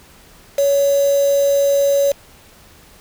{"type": "tone with quantisation", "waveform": "sine", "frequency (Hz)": 561, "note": "C#5", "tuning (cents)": 21, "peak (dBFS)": -12, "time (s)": [0.58, 2.12], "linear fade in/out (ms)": 5, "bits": 4, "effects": ["pink hiss -46 dBFS RMS until 3 s"]}